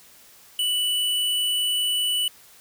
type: tone with hard clipping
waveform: sine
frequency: 2965 Hz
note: F#7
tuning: 3 cents sharp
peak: -22 dBFS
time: 0.59-2.28 s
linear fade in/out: 2 ms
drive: 17 dB
effects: white hiss -51 dBFS RMS until 2.6 s